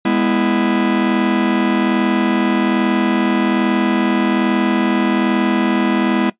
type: chord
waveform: 45% pulse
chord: E major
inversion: first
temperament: just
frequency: 206 / 247.2 / 329.6 Hz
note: G#3 / B3 / E4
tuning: -14 / +2 / 0 cents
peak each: -18 dBFS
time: 0.05-6.3 s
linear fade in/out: 5 ms
effects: noise-tail reverb RT60 0.1 s tail -18 dB re dry + resampled to 8000 Hz